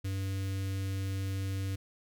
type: tone with notch filter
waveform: square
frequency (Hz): 96.6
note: G2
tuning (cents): -25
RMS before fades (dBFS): -34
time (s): 0.04-1.76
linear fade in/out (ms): 10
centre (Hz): 840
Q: 0.57
effects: none